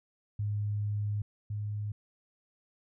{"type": "tone pair in turn", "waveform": "sine", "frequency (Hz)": [103.83, 104.43], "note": ["G#2", "G#2"], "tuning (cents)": [0, 10], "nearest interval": "unison", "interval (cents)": 10, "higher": "second", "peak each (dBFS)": [-29, -32], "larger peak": "first", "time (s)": [[0.39, 1.22], [1.5, 1.92]], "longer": "first", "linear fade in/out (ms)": 5, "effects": []}